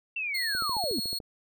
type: linear sweep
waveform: sine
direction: down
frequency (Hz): 2728 to 182.6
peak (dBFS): -29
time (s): 0.16-1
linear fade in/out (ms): 5
type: tone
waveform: 40% pulse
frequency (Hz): 4320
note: C#8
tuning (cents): -45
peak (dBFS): -29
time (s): 0.34-1.19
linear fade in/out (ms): 10
type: click train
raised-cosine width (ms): 2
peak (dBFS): -28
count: 10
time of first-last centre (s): 0.55-1.202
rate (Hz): 13.8
effects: none